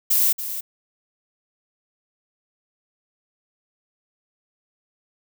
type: noise with echo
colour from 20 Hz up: violet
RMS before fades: -18 dBFS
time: 0.1-0.33 s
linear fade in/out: 10 ms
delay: 280 ms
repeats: 1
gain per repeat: -11 dB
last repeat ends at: 0.61 s
effects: none